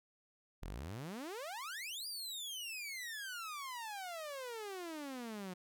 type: exponential two-way sweep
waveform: sawtooth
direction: up then down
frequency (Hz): 36.71 to 4900 to 177.3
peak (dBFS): -39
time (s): 0.62-5.54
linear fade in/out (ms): 10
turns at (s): 2.07
effects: none